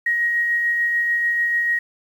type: tone with tremolo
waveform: sine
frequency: 1887 Hz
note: A#6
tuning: 21 cents sharp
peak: -16 dBFS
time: 0.06-1.79 s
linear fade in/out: 5 ms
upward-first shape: sine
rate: 6.8 Hz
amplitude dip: 25%
effects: 8-bit